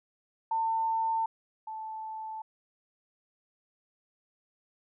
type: tone pair in turn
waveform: sine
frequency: 898 / 877 Hz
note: A5 / A5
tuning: +35 / -6 cents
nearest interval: unison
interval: 41 cents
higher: first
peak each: -26 / -36 dBFS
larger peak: first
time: 0.51-1.26 / 1.67-2.42 s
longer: neither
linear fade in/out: 5 ms
effects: none